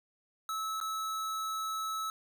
square tone with dropouts, 1300 Hz, E6, 24 cents flat, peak -34 dBFS, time 0.49-2.1 s, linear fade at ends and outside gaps 1 ms, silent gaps 0.802-0.812 s, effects none

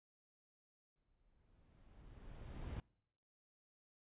brown noise with exponential growth, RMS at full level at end -43 dBFS, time 0.96-2.8 s, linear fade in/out 0 ms, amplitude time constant 400 ms, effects noise-tail reverb RT60 0.8 s tail -26 dB re dry + resampled to 8000 Hz

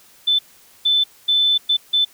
sine tone bursts at uneven times, 3520 Hz, A7, in tune, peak -13 dBFS, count 5, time 0.27-0.39 / 0.85-1.04 / 1.28-1.58 / 1.69-1.77 / 1.93-2.05 s, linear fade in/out 10 ms, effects white hiss -50 dBFS RMS until 2.13 s

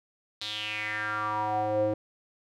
square tone with band-pass filter sweep, 106.6 Hz, G#2, 46 cents sharp, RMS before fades -30 dBFS, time 0.41-1.94 s, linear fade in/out 5 ms, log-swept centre 4000 to 440 Hz, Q 5.4, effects none

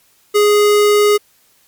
square tone, 415.3 Hz, G#4, in tune, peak -9 dBFS, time 0.34-1.18 s, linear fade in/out 20 ms, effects white hiss -54 dBFS RMS until 1.67 s + MP3 96 kbps

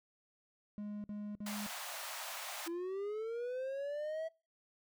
triangle tone bursts, 207.7 Hz, G#3, in tune, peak -38 dBFS, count 3, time 0.78-1.664 s, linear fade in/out 0 ms, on 260 ms, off 52 ms
pink high-pass noise, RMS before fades -44 dBFS, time 1.46-2.68 s, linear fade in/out 5 ms, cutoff 610 Hz, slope 48 dB/octave
triangle linear sweep, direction up, 329.6 to 654 Hz, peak -35 dBFS, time 2.66-4.29 s, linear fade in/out 20 ms
effects noise-tail reverb RT60 0.3 s tail -24 dB re dry

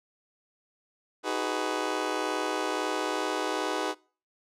20% pulse chord, G# minor seventh, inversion second, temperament just, 311.5 / 373.8 / 415.3 / 498.4 Hz, D#4 / F#4 / G#4 / B4, +2 / +18 / 0 / +16 cents, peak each -29 dBFS, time 1.23-3.95 s, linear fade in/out 50 ms, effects noise-tail reverb RT60 0.4 s tail -24 dB re dry + low-pass 8000 Hz 12 dB/octave

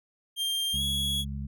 45% pulse tone with pitch glide, 3188 to 3346 Hz, G7 to G#7, +28 to +12 cents, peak -27 dBFS, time 0.36-1.25 s, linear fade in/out 50 ms, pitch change +84 cents, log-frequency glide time 0.73-0.82 s
harmonic tone, 69.3 Hz, C#2, in tune, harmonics 1 / 2 / 3, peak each -34 / -37 / -39 dBFS, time 0.73-1.47 s, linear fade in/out 10 ms
effects none

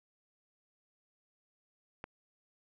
click, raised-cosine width 0.5 ms, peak -26 dBFS, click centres 2.041 s, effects none

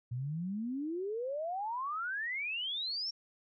sine exponential sweep, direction up, 116.54 to 5588 Hz, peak -34 dBFS, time 0.11-3.11 s, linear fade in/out 10 ms, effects none

